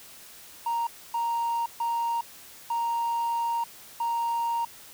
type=tone bursts at uneven times; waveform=triangle; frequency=932.3 Hz; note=A#5; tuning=in tune; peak=-22 dBFS; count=5; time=0.66-0.87 / 1.14-1.66 / 1.8-2.21 / 2.7-3.64 / 4-4.65 s; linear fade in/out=5 ms; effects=tanh soft clip ceiling -20 dBFS + white hiss -48 dBFS RMS until 4.93 s